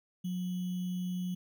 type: tone with sample-and-hold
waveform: sine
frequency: 180.8 Hz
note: F#3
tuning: 40 cents flat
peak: -32 dBFS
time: 0.24-1.35 s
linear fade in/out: 10 ms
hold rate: 3150 Hz
effects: none